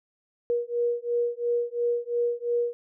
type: beating tone pair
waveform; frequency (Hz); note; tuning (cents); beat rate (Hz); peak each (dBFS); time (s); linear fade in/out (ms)
sine; 475.8 / 478.7; A#4 / A#4; +35 / +46; 2.9; -27; 0.5-2.73; 0
effects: none